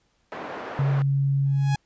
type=band-pass noise; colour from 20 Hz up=pink; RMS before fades=-35 dBFS; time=0.32-1.02 s; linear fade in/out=0 ms; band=370 to 1400 Hz; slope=12 dB/octave
type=tone; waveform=sine; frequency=138.3 Hz; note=C#3; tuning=4 cents flat; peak=-19 dBFS; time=0.79-1.75 s; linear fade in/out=2 ms
type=tone with exponential growth; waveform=sawtooth; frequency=834 Hz; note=G#5; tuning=7 cents sharp; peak=-23 dBFS; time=1.45-1.76 s; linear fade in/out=5 ms; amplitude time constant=66 ms
effects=pink hiss -68 dBFS RMS until 1.85 s + resampled to 16000 Hz